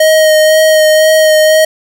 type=tone with vibrato; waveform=square; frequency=625 Hz; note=D#5; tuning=8 cents sharp; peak=-5 dBFS; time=0-1.65 s; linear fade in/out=5 ms; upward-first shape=sine; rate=2 Hz; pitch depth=15 cents each way; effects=none